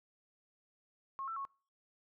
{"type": "tone with pitch steps", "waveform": "sine", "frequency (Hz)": [1084, 1333, 1100], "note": ["C#6", "E6", "C#6"], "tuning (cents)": [-39, 19, -14], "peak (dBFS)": -38, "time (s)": [1.19, 1.451], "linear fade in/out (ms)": 0, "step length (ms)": 87, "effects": ["noise-tail reverb RT60 0.4 s tail -25 dB re dry"]}